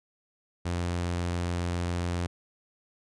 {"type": "tone", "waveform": "sawtooth", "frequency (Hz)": 87.31, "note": "F2", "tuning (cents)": 0, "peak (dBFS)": -24, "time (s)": [0.65, 2.27], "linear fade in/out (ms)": 10, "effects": ["resampled to 22050 Hz"]}